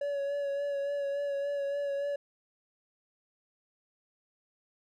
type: tone with vibrato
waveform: triangle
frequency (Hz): 565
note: C#5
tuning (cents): +33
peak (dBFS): -28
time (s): 0.01-2.16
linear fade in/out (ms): 5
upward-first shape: sine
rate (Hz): 3.5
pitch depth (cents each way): 25
effects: none